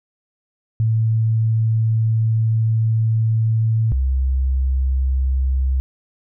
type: tone pair in turn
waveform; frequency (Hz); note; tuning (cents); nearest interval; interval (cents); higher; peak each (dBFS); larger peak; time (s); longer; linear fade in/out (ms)
sine; 111.7 / 65.64; A2 / C2; +27 / +6; major sixth; 921; first; -14 / -15; first; 0.8-3.92 / 3.92-5.8; first; 0
effects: none